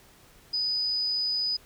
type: tone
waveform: sine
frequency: 4978 Hz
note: D#8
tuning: in tune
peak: -25 dBFS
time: 0.53-1.57 s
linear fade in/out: 10 ms
effects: pink hiss -56 dBFS RMS until 1.65 s